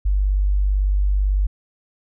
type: tone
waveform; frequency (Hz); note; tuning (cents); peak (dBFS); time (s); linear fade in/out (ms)
sine; 49; G1; 0; -15; 0.05-1.47; 10
effects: none